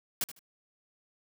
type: noise with echo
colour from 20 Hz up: white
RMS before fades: -30 dBFS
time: 0.21-0.24 s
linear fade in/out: 2 ms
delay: 76 ms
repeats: 2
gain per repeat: -14 dB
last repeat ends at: 0.392 s
effects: none